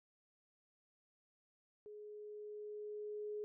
sine tone with level ramp, 420 Hz, G#4, 19 cents sharp, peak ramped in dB -50 to -40 dBFS, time 1.86-3.44 s, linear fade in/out 0 ms, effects none

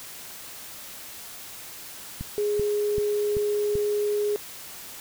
click train, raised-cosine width 5 ms, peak -20 dBFS, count 5, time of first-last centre 2.21-3.754 s, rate 2.59 Hz
sine tone, 415.3 Hz, G#4, in tune, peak -22 dBFS, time 2.38-4.36 s, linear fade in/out 0 ms
effects white hiss -41 dBFS RMS until 5 s

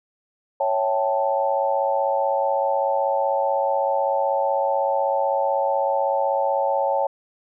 sine chord, A dominant seventh, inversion first, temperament equal, 554.4 / 659.3 / 784 / 880 Hz, C#5 / E5 / G5 / A5, 0 / 0 / 0 / 0 cents, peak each -22 / -28 / -25 / -24 dBFS, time 0.6-7.07 s, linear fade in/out 5 ms, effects none

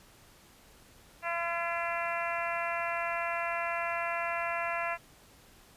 harmonic tone, 340 Hz, F4, 46 cents flat, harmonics 2 / 3 / 4 / 5 / 6 / 7 / 8, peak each -35 / -37 / -38 / -39 / -40 / -40 / -41 dBFS, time 1.22-4.98 s, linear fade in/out 50 ms, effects pink hiss -58 dBFS RMS until 5.76 s + resampled to 32000 Hz

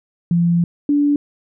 sine tone pair in turn, 171.3 / 289.5 Hz, F3 / D4, -33 / -25 cents, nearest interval major sixth, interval 908 cents, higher second, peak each -12 dBFS, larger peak neither, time 0.31-0.64 / 0.89-1.16 s, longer first, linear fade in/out 2 ms, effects none

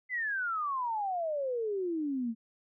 sine exponential sweep, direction down, 2055 to 220 Hz, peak -30 dBFS, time 0.09-2.35 s, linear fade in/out 50 ms, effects none

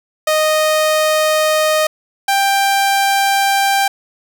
sawtooth tone pair in turn, 620 / 789.1 Hz, D#5 / G5, -6 / +11 cents, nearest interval major third, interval 417 cents, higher second, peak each -8 dBFS, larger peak neither, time 0.27-1.87 / 2.28-3.88 s, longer neither, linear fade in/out 5 ms, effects none

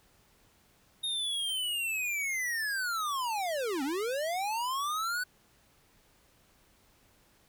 square linear two-way sweep, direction down then up, 3729 to 256.6 to 1508 Hz, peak -31 dBFS, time 1.03-5.24 s, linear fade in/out 10 ms, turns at 3.83 s, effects pink hiss -65 dBFS RMS until 7.48 s

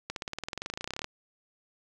accelerating click train, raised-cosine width 0.2 ms, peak -17 dBFS, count 24, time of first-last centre 0.1-1.044 s, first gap 62 ms, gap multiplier 0.96, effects none

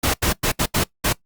pink noise bursts at uneven times, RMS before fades -19 dBFS, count 6, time 0.03-0.14 / 0.22-0.33 / 0.43-0.52 / 0.59-0.66 / 0.74-0.84 / 1.04-1.13 s, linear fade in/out 10 ms, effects noise-tail reverb RT60 0.1 s tail -20 dB re dry + Opus 48 kbps

